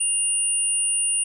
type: tone pair together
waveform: sine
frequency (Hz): 2794 / 9398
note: F7 / D9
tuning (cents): 0 / 0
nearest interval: octave + major sixth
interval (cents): 2100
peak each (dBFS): -28 / -20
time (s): 0-1.24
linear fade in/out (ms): 10
effects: none